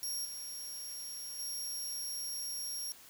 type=tone with level steps; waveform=20% pulse; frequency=5588 Hz; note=F8; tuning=in tune; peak=-30 / -36 / -32 dBFS; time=0.03-2.92 s; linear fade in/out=0 ms; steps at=0.25 / 1.39 s; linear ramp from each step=2 ms; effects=white hiss -56 dBFS RMS until 3.09 s